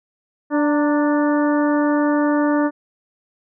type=harmonic tone with a mistuned harmonic; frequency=293.7 Hz; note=D4; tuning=in tune; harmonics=1 / 2 / 3 / 4 / 5 / 6; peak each=-16 / -22 / -26 / -28 / -30 / -32 dBFS; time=0.5-2.71 s; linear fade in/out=50 ms; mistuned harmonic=3; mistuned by=+49 cents; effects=none